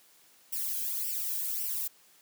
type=noise with flanger; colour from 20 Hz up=violet; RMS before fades=-33 dBFS; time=0.52-1.88 s; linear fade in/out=10 ms; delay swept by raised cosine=0.37 to 1.26 ms; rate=1.8 Hz; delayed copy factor=+0.85; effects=white hiss -61 dBFS RMS until 2.21 s + high-pass 150 Hz 12 dB/octave